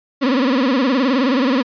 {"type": "tone with vibrato", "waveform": "35% pulse", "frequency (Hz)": 260.4, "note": "C4", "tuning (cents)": -8, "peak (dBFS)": -12, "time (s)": [0.21, 1.63], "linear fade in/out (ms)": 20, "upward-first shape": "sine", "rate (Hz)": 19, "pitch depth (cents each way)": 150, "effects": ["resampled to 11025 Hz"]}